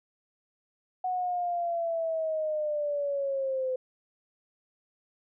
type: linear sweep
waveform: sine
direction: down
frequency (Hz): 740 to 510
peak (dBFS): -27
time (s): 1.04-3.76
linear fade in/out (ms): 5
effects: none